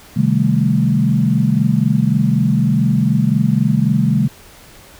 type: chord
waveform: sine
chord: A half-diminished seventh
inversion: first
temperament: equal with one note detuned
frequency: 130.81 / 154.22 / 196 / 220 Hz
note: C3 / Eb3 / G3 / A3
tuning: 0 / -15 / 0 / 0 cents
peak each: -17 dBFS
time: 0.16-4.28 s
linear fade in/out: 10 ms
effects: pink hiss -42 dBFS RMS until 4.99 s